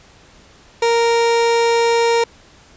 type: tone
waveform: 30% pulse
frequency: 465.5 Hz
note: A#4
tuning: 2 cents flat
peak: -10 dBFS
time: 0.82-2.24 s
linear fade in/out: 5 ms
effects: pink hiss -47 dBFS RMS until 2.76 s + resampled to 16000 Hz